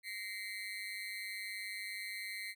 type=tone with amplitude modulation; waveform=35% pulse; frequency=2077 Hz; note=C7; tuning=13 cents flat; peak=-35 dBFS; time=0.03-2.55 s; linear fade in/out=50 ms; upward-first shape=sine; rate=201 Hz; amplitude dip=95%; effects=none